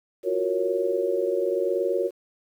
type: chord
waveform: sine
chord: Gb major seventh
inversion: third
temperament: equal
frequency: 349.2 / 370 / 466.2 / 554.4 Hz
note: F4 / Gb4 / Bb4 / Db5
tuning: 0 / 0 / 0 / 0 cents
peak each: -31 / -26 / -27 / -27 dBFS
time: 0.23-2.11 s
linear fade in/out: 50 ms
effects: 9-bit